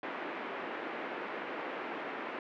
pink band-pass noise, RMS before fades -40 dBFS, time 0.03-2.39 s, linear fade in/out 2 ms, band 280 to 2400 Hz, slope 24 dB/octave, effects none

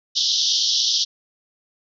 white band-pass noise, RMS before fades -20 dBFS, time 0.15-1.05 s, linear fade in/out 20 ms, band 3100 to 5900 Hz, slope 96 dB/octave, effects none

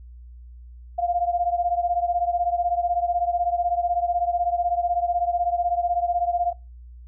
sine beating tone pair, 696 / 712 Hz, F5 / F5, -6 / +33 cents, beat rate 16 Hz, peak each -22 / -25 dBFS, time 0.98-6.53 s, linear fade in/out 10 ms, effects noise-tail reverb RT60 0.3 s tail -25 dB re dry + added 60 Hz sine -40 dBFS peak until 7.07 s

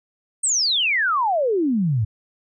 sine exponential sweep, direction down, 8640 to 100.3 Hz, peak -17 dBFS, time 0.43-2.05 s, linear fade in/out 10 ms, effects none

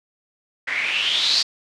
blue noise with low-pass filter sweep, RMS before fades -21 dBFS, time 0.67-1.43 s, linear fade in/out 10 ms, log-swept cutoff 1900 to 4700 Hz, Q 6.7, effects low-pass 8000 Hz 12 dB/octave

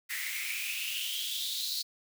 white noise with high-pass filter sweep, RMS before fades -35 dBFS, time 0.09-1.83 s, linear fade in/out 20 ms, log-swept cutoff 1900 to 4300 Hz, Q 7.6, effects none

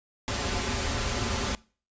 pink noise with comb filter, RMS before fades -29 dBFS, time 0.28-1.55 s, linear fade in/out 0 ms, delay 6.3 ms, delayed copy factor -0.7, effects noise-tail reverb RT60 0.4 s tail -23 dB re dry + resampled to 16000 Hz

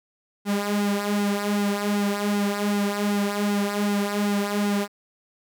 sawtooth tone with flanger, 204.1 Hz, G#3, 30 cents flat, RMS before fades -24 dBFS, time 0.45-4.88 s, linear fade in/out 50 ms, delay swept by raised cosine 1.7 to 4.6 ms, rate 2.6 Hz, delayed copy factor -0.7, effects none

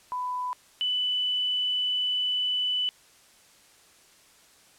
sine tone pair in turn, 997 / 2988 Hz, B5 / F#7, +16 / +16 cents, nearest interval octave + perfect fifth, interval 1900 cents, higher second, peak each -28 / -24 dBFS, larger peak second, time 0.12-0.53 / 0.81-2.89 s, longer second, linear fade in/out 0 ms, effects white hiss -57 dBFS RMS until 4.78 s + low-pass 10000 Hz 12 dB/octave

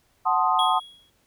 sine chord, F# diminished seventh, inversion none, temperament equal, 740 / 880 / 1046.5 / 1244.5 Hz, F#5 / A5 / C6 / Eb6, 0 / 0 / 0 / 0 cents, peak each -24 dBFS, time 0.25-0.8 s, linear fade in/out 20 ms
triangle tone with exponential decay, 3322 Hz, G#7, in tune, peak -20 dBFS, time 0.59-1.1 s, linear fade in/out 2 ms, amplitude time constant 110 ms
effects pink hiss -65 dBFS RMS until 1.26 s

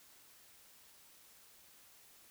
silence, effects white hiss -62 dBFS RMS until 2.3 s

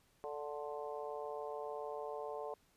harmonic tone with a mistuned harmonic, 146.83 Hz, D3, in tune, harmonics 3 / 4 / 5 / 6 / 7, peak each -44 / -46 / -48 / -50 / -51 dBFS, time 0.24-2.54 s, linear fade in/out 0 ms, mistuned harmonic 7, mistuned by +31 cents, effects pink hiss -72 dBFS RMS until 2.76 s + resampled to 32000 Hz

